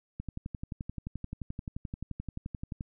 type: click train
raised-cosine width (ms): 5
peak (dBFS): -24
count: 31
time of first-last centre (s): 0.2-2.809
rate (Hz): 11.5
effects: none